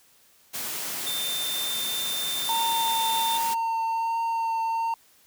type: high-pass noise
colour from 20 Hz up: white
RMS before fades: -32 dBFS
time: 0.53-3.55 s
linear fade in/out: 20 ms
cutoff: 120 Hz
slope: 12 dB/octave
type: tone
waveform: 45% pulse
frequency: 3586 Hz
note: A7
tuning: 32 cents sharp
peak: -29 dBFS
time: 1.06-3.38 s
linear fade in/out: 10 ms
type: tone with vibrato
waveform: triangle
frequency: 911 Hz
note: A#5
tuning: 40 cents flat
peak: -22 dBFS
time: 2.49-4.94 s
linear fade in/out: 2 ms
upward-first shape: triangle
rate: 1.3 Hz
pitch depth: 14 cents each way
effects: white hiss -59 dBFS RMS until 5.26 s